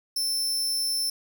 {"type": "tone", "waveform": "sawtooth", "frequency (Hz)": 5330, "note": "E8", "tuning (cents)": 18, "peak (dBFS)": -22, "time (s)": [0.16, 1.1], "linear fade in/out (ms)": 5, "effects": ["9-bit"]}